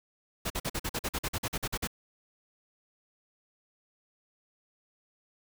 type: noise bursts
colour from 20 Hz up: pink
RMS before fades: -32 dBFS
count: 15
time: 0.45-1.874 s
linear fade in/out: 10 ms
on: 52 ms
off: 46 ms
effects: none